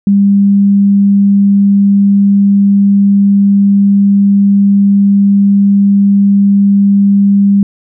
sine tone, 199.7 Hz, G3, 32 cents sharp, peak -4 dBFS, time 0.07-7.63 s, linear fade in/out 2 ms, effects none

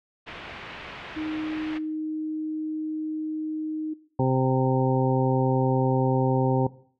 white low-pass noise, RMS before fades -40 dBFS, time 0.26-1.79 s, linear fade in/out 20 ms, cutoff 2800 Hz, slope 24 dB/octave
sine tone, 311.1 Hz, D#4, in tune, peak -28 dBFS, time 1.16-3.94 s, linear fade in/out 10 ms
harmonic tone, 130.5 Hz, C3, 4 cents flat, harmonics 1 / 2 / 3 / 4 / 6 / 7, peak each -23 / -26 / -28 / -29 / -31 / -31 dBFS, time 4.19-6.67 s, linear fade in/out 5 ms
effects noise-tail reverb RT60 0.5 s tail -18 dB re dry

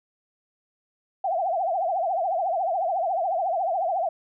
sine tone with vibrato, 716 Hz, F5, 43 cents sharp, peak -22 dBFS, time 1.24-4.09 s, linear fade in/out 5 ms, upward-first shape triangle, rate 14 Hz, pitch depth 210 cents each way, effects none

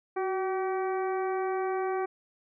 harmonic tone with a mistuned harmonic, 382.5 Hz, G4, 42 cents flat, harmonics 1 / 2 / 3 / 4 / 5 / 6, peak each -29 / -33 / -38 / -43 / -46 / -47 dBFS, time 0.16-2.06 s, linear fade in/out 10 ms, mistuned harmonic 1, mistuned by -41 cents, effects none

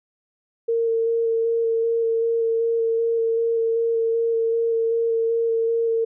sine tone with vibrato, 457.7 Hz, A#4, 32 cents flat, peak -18 dBFS, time 0.68-6.05 s, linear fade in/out 10 ms, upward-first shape square, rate 2.6 Hz, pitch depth 11 cents each way, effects none

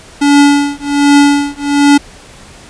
square tone with tremolo, 286 Hz, D4, 46 cents flat, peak -3 dBFS, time 0.21-1.98 s, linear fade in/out 10 ms, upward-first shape triangle, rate 1.3 Hz, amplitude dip 100%, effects pink hiss -36 dBFS RMS until 2.69 s + resampled to 22050 Hz

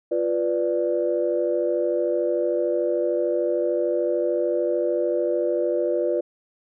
sine chord, B diminished, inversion second, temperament equal, 349.2 / 493.9 / 587.3 Hz, F4 / B4 / D5, 0 / 0 / 0 cents, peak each -24 dBFS, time 0.11-6.21 s, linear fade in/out 10 ms, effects tanh soft clip ceiling -10 dBFS

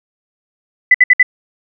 sine tone bursts, 1999 Hz, B6, 20 cents sharp, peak -3 dBFS, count 4, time 0.91-1.229 s, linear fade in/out 5 ms, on 34 ms, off 61 ms, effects none

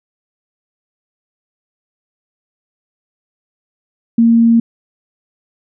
sine tone, 230.8 Hz, A#3, 17 cents flat, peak -6 dBFS, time 4.18-4.6 s, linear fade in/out 5 ms, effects none

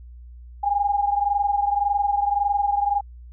sine tone pair together, 808.8 / 830.6 Hz, G#5 / G#5, -46 / 0 cents, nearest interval unison, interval 46 cents, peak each -20 / -24 dBFS, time 0.63-3.01 s, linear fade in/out 10 ms, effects added 60 Hz sine -39 dBFS peak until 3.32 s

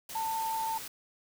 sine tone in noise, 894 Hz, A5, 27 cents sharp, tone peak -30 dBFS, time 0.15-0.78 s, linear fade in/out 5 ms, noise white, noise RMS -42 dBFS, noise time 0.09-0.88 s, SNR +9 dB, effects none

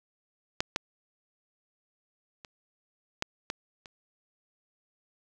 clicks, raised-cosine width 0.2 ms, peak -9 / -10 / -27 / -11 / -14 / -28 dBFS, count 6, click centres 0.605 / 0.761 / 2.448 / 3.224 / 3.501 / 3.858 s, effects none

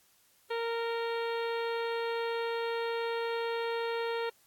harmonic tone with a mistuned harmonic, 462.8 Hz, A#4, 13 cents flat, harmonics 1 / 2 / 3 / 4 / 5 / 6 / 7 / 8 / 9, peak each -32 / -38 / -42 / -44 / -46 / -48 / -49 / -50 / -51 dBFS, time 0.5-4.3 s, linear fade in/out 10 ms, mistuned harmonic 9, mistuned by +44 cents, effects white hiss -66 dBFS RMS until 4.46 s + AAC 64 kbps

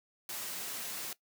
white high-pass noise, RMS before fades -40 dBFS, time 0.29-1.13 s, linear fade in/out 2 ms, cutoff 140 Hz, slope 12 dB/octave, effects noise-tail reverb RT60 0.1 s tail -18 dB re dry

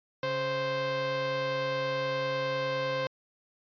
sawtooth tone pair together, 138.2 / 523 Hz, C#3 / C5, -5 / -1 cents, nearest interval octave + major seventh, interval 2304 cents, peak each -34 / -25 dBFS, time 0.23-3.07 s, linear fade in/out 2 ms, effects resampled to 11025 Hz

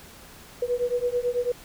sine beating tone pair, 483.8 / 492.9 Hz, B4 / B4, -36 / -3 cents, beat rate 9.1 Hz, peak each -26 dBFS, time 0.62-1.52 s, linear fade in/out 5 ms, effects pink hiss -47 dBFS RMS until 1.64 s

